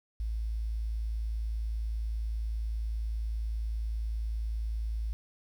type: tone with quantisation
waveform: sine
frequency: 55 Hz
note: A1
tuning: in tune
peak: -30 dBFS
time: 0.2-5.13 s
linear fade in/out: 0 ms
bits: 10
effects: none